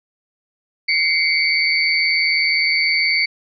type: tone cluster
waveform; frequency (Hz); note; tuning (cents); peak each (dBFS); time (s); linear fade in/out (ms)
sine; 2100 / 2259 / 4537; C7 / C#7 / C#8; +6 / +32 / +39; -19; 0.88-3.26; 10
effects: none